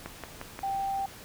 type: click train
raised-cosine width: 0.5 ms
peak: -22 dBFS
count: 4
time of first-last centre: 0.06-0.591 s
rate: 5.65 Hz
type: tone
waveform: sine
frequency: 784 Hz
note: G5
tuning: in tune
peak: -28 dBFS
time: 0.63-1.06 s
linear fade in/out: 5 ms
effects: pink hiss -47 dBFS RMS until 1.24 s